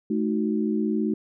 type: chord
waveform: sine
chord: D# diminished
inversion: second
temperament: equal with one note detuned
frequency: 216.2 / 311.1 / 370 Hz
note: A3 / D#4 / F#4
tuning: -30 / 0 / 0 cents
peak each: -24 / -27 / -29 dBFS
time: 0.1-1.14 s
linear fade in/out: 5 ms
effects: none

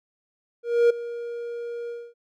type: tone with ADSR envelope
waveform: triangle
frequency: 472.5 Hz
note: A#4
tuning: 23 cents sharp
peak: -11 dBFS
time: 0.63-2.14 s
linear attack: 270 ms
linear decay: 8 ms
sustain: -17 dB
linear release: 250 ms
effects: none

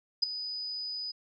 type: tone with ADSR envelope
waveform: sine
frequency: 4978 Hz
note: D#8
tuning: in tune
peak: -19 dBFS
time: 0.22-1.12 s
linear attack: 13 ms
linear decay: 8 ms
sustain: -15 dB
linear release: 15 ms
effects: none

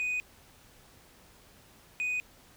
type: tone pair in turn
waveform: sine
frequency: 2489 / 2489 Hz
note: D#7 / D#7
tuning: 0 / 0 cents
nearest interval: unison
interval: 0 cents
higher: neither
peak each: -26 dBFS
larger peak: neither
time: 0-0.2 / 2-2.2 s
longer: neither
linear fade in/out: 0 ms
effects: tanh soft clip ceiling -28 dBFS + pink hiss -58 dBFS RMS until 2.56 s

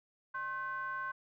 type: ring-modulated tone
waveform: triangle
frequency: 233.1 Hz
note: A#3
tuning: in tune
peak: -31 dBFS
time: 0.34-1.12 s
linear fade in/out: 10 ms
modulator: 1300 Hz
effects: none

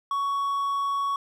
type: tone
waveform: triangle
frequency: 1117 Hz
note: C#6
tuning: 13 cents sharp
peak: -22 dBFS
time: 0.11-1.16 s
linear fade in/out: 2 ms
effects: none

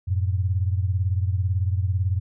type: beating tone pair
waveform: sine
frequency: 90.5 / 108.5 Hz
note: F#2 / A2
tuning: -38 / -24 cents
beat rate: 18 Hz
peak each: -21 / -26 dBFS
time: 0.07-2.2 s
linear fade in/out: 20 ms
effects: none

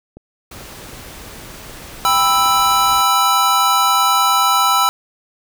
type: click train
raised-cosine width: 2 ms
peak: -23 dBFS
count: 4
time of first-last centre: 0.17-2.46 s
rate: 1.31 Hz
type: noise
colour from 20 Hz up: pink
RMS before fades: -35 dBFS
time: 0.51-3.02 s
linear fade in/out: 5 ms
type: chord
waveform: square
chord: E minor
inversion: first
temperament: just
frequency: 791.1 / 988.9 / 1318.5 Hz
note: G5 / B5 / E6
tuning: +16 / +2 / 0 cents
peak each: -20 / -18 / -15 dBFS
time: 2.05-4.89 s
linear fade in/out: 0 ms
effects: none

